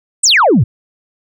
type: exponential sweep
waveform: sine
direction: down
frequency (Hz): 8870 to 95.2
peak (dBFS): -5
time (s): 0.23-0.64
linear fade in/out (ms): 10
effects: tanh soft clip ceiling -2 dBFS